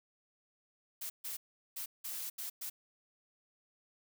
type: noise bursts at uneven times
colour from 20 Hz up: blue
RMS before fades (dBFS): -41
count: 6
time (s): 1.01-1.1 / 1.24-1.37 / 1.76-1.86 / 2.04-2.3 / 2.38-2.5 / 2.61-2.7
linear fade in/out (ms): 10
effects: none